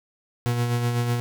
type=tone with tremolo; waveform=40% pulse; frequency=120.1 Hz; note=B2; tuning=48 cents flat; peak=-19 dBFS; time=0.46-1.2 s; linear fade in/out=0 ms; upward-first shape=sine; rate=8 Hz; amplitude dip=40%; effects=none

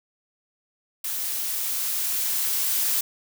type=noise with level ramp; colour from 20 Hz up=blue; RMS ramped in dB=-29 to -23 dBFS; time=1.04-3.01 s; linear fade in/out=5 ms; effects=none

